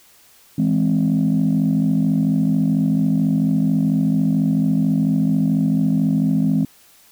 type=chord; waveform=sine; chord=E augmented; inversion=none; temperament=equal with one note detuned; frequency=163.39 / 207.7 / 261.6 Hz; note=E3 / G#3 / B#3; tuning=-15 / 0 / 0 cents; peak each=-18 dBFS; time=0.58-6.65 s; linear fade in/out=5 ms; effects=tanh soft clip ceiling -9 dBFS + white hiss -51 dBFS RMS until 7.11 s